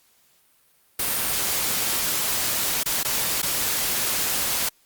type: noise with dropouts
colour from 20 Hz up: white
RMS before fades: -24 dBFS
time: 0.99-4.69 s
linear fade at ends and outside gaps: 5 ms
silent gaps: 2.833-2.858 / 3.032-3.047 / 3.419-3.428 s
effects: white hiss -61 dBFS RMS until 4.85 s + Opus 48 kbps